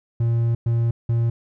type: tone bursts at uneven times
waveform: triangle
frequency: 116.54 Hz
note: A#2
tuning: in tune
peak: -15 dBFS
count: 3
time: 0.2-0.55 / 0.66-0.91 / 1.09-1.3 s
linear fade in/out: 5 ms
effects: none